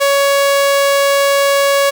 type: tone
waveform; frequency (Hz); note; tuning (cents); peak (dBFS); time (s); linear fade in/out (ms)
sawtooth; 559; C#5; +14; -6; 0-1.91; 20
effects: 8-bit